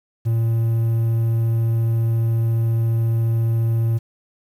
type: tone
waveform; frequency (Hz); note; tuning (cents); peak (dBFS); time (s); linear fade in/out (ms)
triangle; 114.3; A#2; -34; -14; 0.25-3.99; 20
effects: 8-bit